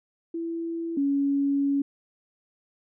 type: tone pair in turn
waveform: sine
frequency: 332.9 / 279.9 Hz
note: E4 / C#4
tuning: +17 / +17 cents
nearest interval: minor third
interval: 300 cents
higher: first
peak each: -28 / -21 dBFS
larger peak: second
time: 0.34-0.97 / 0.97-1.82 s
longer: second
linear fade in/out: 5 ms
effects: none